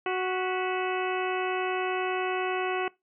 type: harmonic tone with a mistuned harmonic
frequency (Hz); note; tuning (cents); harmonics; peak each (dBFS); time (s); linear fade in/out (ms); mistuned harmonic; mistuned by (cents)
370; F#4; 0; 1 / 2 / 3 / 4 / 5 / 6 / 7 / 8; -29 / -32 / -35 / -37 / -39 / -43 / -37 / -44; 0.06-2.88; 2; 5; +98
effects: noise-tail reverb RT60 0.2 s tail -22 dB re dry